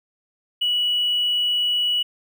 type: tone with hard clipping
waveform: triangle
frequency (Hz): 2936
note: F#7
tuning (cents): -14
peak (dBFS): -18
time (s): 0.61-2.03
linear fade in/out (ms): 10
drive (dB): 2
effects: none